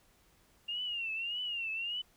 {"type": "tone with vibrato", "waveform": "sine", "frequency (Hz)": 2794, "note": "F7", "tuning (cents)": 0, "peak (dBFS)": -34, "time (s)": [0.68, 2.02], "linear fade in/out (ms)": 10, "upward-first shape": "triangle", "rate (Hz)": 1.7, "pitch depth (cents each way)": 130, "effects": ["pink hiss -67 dBFS RMS until 2.16 s"]}